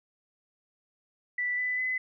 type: tone with pitch steps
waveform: sine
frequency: 1972 / 1996.1 / 2020 Hz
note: B6 / B6 / B6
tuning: -3 / +18 / +39 cents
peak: -27 dBFS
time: 1.38-1.98 s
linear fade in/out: 5 ms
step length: 200 ms
effects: none